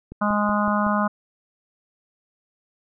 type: click train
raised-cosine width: 3 ms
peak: -23 dBFS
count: 5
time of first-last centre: 0.12-0.866 s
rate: 5.36 Hz
type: harmonic tone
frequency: 207.7 Hz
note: G#3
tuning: in tune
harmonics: 1 / 3 / 4 / 5 / 6 / 7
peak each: -22 / -27 / -29 / -26 / -26 / -30 dBFS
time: 0.21-1.08 s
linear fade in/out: 10 ms
effects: none